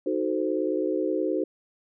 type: chord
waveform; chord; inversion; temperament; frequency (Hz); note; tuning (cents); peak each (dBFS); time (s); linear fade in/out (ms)
sine; D# diminished seventh; none; equal with one note detuned; 311.1 / 370 / 440 / 518.7; D#4 / F#4 / A4 / C5; 0 / 0 / 0 / -15; -28 / -28 / -31 / -30; 0.06-1.44; 5
effects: none